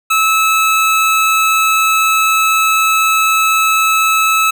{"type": "tone", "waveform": "25% pulse", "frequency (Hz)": 1302, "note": "E6", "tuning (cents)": -22, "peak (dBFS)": -6, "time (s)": [0.1, 4.51], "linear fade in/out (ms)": 10, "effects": []}